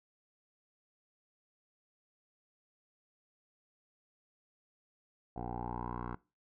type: tone with low-pass filter sweep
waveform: 10% pulse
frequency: 60 Hz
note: B1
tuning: 49 cents flat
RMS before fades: -40 dBFS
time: 5.36-6.15 s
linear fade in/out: 5 ms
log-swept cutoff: 710 to 1200 Hz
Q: 5.6
effects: noise-tail reverb RT60 0.3 s tail -22 dB re dry